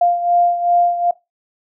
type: beating tone pair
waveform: sine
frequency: 698.5 / 701.1 Hz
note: F5 / F5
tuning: 0 / +7 cents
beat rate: 2.6 Hz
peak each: -13 / -19 dBFS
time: 0.01-1.11 s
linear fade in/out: 5 ms
effects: noise-tail reverb RT60 0.2 s tail -19 dB re dry